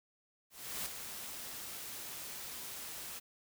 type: noise with ADSR envelope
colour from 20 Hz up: white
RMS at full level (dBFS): -38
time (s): 0.5-3.2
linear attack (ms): 360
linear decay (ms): 4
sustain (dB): -7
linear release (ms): 19
effects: none